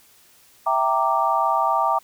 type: chord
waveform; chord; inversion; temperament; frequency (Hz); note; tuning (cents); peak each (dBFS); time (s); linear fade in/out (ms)
sine; E half-diminished seventh; none; equal with one note detuned; 659.3 / 784 / 926.4 / 1174.7; E5 / G5 / Bb5 / D6; 0 / 0 / -11 / 0; -25 / -23 / -22 / -22; 0.66-1.99; 10
effects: white hiss -54 dBFS RMS until 2.03 s